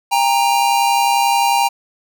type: tone pair together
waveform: square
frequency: 801.1 / 932.3 Hz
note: G5 / A#5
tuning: +37 / 0 cents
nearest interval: minor third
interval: 263 cents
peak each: -16 dBFS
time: 0.11-1.69 s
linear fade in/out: 20 ms
effects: none